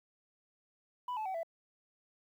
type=tone with pitch steps; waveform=sine; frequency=990 / 866.8 / 759 / 664.6 Hz; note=B5 / A5 / F#5 / E5; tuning=+4 / -26 / +44 / +14 cents; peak=-32 dBFS; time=1.08-1.432 s; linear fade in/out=5 ms; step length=88 ms; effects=tanh soft clip ceiling -34 dBFS + 11-bit